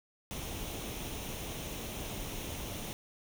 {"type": "noise with comb filter", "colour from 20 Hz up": "pink", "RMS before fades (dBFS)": -40, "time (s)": [0.31, 2.93], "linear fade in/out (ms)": 0, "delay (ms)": 0.32, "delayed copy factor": 0.5, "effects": []}